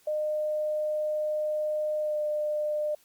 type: tone with pitch glide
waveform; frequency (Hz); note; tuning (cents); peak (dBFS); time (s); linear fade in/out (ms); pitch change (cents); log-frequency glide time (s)
sine; 609 to 602; D#5 to D5; -37 to +43; -26; 0.07-2.95; 5; -20; 2.02-2.18
effects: white hiss -62 dBFS RMS until 3.04 s + Opus 48 kbps